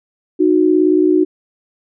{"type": "tone pair together", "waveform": "sine", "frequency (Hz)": [308.4, 366.7], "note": ["D#4", "F#4"], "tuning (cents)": [-15, -15], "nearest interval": "minor third", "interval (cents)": 300, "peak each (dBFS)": -12, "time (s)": [0.39, 1.25], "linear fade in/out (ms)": 20, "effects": []}